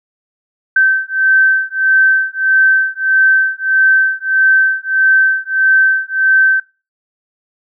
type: beating tone pair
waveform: sine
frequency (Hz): 1547 / 1548.6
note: G6 / G6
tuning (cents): -23 / -22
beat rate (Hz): 1.6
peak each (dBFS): -12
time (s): 0.76-6.6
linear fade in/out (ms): 5
effects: noise-tail reverb RT60 0.3 s tail -22 dB re dry